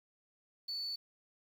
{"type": "tone", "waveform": "triangle", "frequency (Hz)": 4474, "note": "C#8", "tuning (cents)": 15, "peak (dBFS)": -34, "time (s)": [0.68, 0.96], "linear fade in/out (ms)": 10, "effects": ["tanh soft clip ceiling -34 dBFS", "10-bit"]}